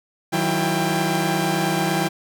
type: tone cluster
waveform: sawtooth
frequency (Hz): 157.8 / 186.6 / 336.5 / 795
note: D#3 / F#3 / E4 / G5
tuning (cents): +25 / +15 / +36 / +24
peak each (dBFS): -21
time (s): 0.32-2.09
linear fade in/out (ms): 20
effects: none